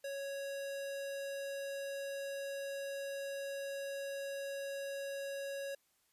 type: tone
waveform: square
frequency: 554 Hz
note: C#5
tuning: 1 cent flat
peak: -40 dBFS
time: 0.04-5.75 s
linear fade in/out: 5 ms
effects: white hiss -75 dBFS RMS until 6.12 s + resampled to 32000 Hz